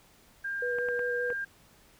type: tone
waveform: sine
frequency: 1600 Hz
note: G6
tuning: 35 cents sharp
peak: -31 dBFS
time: 0.44-1.45 s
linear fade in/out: 10 ms
type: tone with vibrato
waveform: sine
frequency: 487.1 Hz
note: B4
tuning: 24 cents flat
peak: -30 dBFS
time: 0.62-1.33 s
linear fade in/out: 5 ms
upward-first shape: square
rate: 5.2 Hz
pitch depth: 9 cents each way
type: clicks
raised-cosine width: 0.5 ms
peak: -26 dBFS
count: 4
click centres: 0.786 / 0.887 / 0.993 / 1.303 s
effects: pink hiss -60 dBFS RMS until 1.99 s